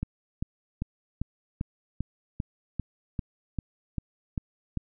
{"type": "click train", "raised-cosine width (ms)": 5, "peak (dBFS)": -17, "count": 13, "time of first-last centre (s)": [0.03, 4.773], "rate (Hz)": 2.53, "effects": []}